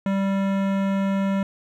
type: tone with hard clipping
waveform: sine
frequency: 195.4 Hz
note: G3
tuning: 5 cents flat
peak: -22 dBFS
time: 0.06-1.43 s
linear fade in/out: 2 ms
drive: 18 dB
effects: none